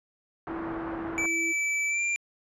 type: low-pass noise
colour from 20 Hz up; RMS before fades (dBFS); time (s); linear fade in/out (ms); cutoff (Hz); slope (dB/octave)
white; -38; 0.47-1.26; 0; 1400; 24
type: tone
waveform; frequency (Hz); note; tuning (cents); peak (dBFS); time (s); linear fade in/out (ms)
sine; 330; E4; +2; -33; 0.48-1.53; 20
type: tone with pitch glide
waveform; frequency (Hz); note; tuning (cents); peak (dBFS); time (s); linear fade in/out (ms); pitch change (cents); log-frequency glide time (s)
square; 2311 to 2375; D7 to D7; -28 to +19; -26; 1.18-2.16; 0; +47; 1.88-2.02
effects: resampled to 24000 Hz